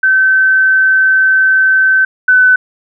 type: tone pair in turn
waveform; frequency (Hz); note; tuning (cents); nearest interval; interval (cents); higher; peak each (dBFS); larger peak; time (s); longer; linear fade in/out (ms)
sine; 1537 / 1508; G6 / F#6; -35 / +32; unison; 33; first; -6 / -4; second; 0.03-2.05 / 2.28-2.56; first; 5
effects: none

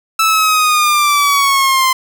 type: linear sweep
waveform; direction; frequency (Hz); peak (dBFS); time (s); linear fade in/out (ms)
sawtooth; down; 1318.5 to 1036; -6; 0.19-1.93; 5
effects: none

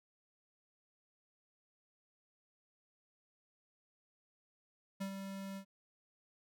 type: tone with ADSR envelope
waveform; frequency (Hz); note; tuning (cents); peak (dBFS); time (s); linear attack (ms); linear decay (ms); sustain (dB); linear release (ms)
square; 194.8; G3; -11; -37; 5-5.65; 15; 86; -6; 82
effects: none

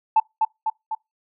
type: tone with echo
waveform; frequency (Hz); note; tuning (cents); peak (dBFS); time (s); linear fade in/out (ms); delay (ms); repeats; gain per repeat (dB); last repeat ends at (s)
sine; 880; A5; 0; -11; 0.16-0.2; 5; 250; 3; -4; 0.95
effects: noise-tail reverb RT60 0.2 s tail -26 dB re dry + tanh soft clip ceiling -8 dBFS

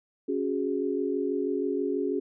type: chord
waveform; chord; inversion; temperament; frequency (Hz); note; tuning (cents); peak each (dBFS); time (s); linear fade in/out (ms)
sine; C# suspended fourth; none; just; 277.2 / 369.6 / 415.8; C#4 / F#4 / G#4; 0 / -2 / +2; -30; 0.28-2.2; 10
effects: none

